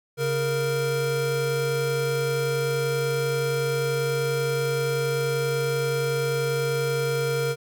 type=tone pair together; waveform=square; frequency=138.6 / 466.2 Hz; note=C#3 / A#4; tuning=0 / 0 cents; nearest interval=octave + major sixth; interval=2100 cents; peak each=-28 / -25 dBFS; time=0.17-7.56 s; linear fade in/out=50 ms; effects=none